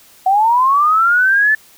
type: linear sweep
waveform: sine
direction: up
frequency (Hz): 740 to 1760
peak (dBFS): -9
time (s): 0.26-1.55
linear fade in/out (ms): 5
effects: white hiss -46 dBFS RMS until 1.77 s